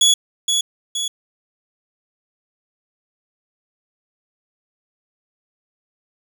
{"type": "tone with echo", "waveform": "25% pulse", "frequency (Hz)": 3382, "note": "G#7", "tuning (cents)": 31, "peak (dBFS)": -7, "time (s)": [0.01, 0.14], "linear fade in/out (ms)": 5, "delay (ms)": 470, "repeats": 2, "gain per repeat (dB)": -5, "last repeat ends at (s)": 1.08, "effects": []}